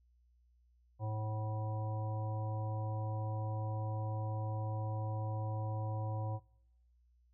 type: harmonic tone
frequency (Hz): 108.2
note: A2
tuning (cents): -29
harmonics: 1 / 3 / 5 / 7 / 9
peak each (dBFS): -35 / -51 / -46 / -48 / -49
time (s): 0.99-6.4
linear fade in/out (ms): 50
effects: noise-tail reverb RT60 0.9 s tail -26 dB re dry + added 60 Hz sine -66 dBFS peak until 7.33 s